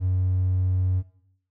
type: tone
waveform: triangle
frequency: 92.5 Hz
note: F#2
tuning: in tune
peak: -17 dBFS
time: 0-1.03 s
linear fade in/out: 50 ms
effects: noise-tail reverb RT60 0.7 s tail -19 dB re dry + tanh soft clip ceiling -15 dBFS